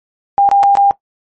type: tone with dropouts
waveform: sine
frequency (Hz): 800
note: G5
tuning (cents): +35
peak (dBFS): -6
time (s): 0.38-0.91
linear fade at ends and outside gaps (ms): 0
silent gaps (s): 0.49-0.514 / 0.631-0.636 / 0.753-0.771
effects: noise-tail reverb RT60 0.1 s tail -18 dB re dry + MP3 32 kbps